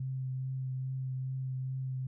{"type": "tone with vibrato", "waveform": "sine", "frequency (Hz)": 130.81, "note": "C3", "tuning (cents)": 0, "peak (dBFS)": -33, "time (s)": [0, 2.07], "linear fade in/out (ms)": 5, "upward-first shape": "triangle", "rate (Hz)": 2.4, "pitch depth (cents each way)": 16, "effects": []}